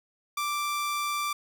sawtooth tone, 1174.7 Hz, D6, in tune, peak -24 dBFS, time 0.37-1.33 s, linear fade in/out 5 ms, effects none

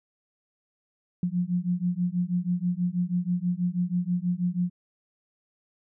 sine beating tone pair, 174.61 / 180.81 Hz, F3 / F#3, 0 / -40 cents, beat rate 6.2 Hz, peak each -27 / -27 dBFS, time 1.23-4.7 s, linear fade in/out 2 ms, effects none

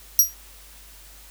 15% pulse tone with exponential decay, 5730 Hz, F8, 44 cents sharp, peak -3 dBFS, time 0.19-0.34 s, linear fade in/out 1 ms, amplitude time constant 31 ms, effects added 50 Hz sine -48 dBFS peak until 1.3 s + white hiss -48 dBFS RMS until 1.3 s

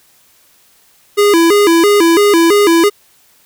square tone with vibrato, 370 Hz, F#4, in tune, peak -7 dBFS, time 1.17-2.9 s, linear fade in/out 20 ms, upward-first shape square, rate 3 Hz, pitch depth 180 cents each way, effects white hiss -50 dBFS RMS until 3.45 s

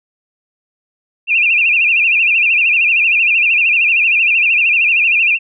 sine tone with vibrato, 2569 Hz, E7, 45 cents flat, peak -9 dBFS, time 1.27-5.39 s, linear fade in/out 50 ms, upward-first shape sine, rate 13 Hz, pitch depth 130 cents each way, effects none

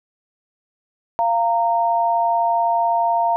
sine tone pair together, 692.2 / 924 Hz, F5 / A#5, -16 / -16 cents, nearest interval perfect fourth, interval 500 cents, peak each -18 dBFS, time 1.19-3.36 s, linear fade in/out 0 ms, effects none

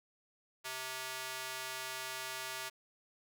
square tone with high-pass filter, 130 Hz, C3, 11 cents flat, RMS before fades -42 dBFS, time 0.64-2.7 s, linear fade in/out 20 ms, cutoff 1200 Hz, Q 0.59, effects none

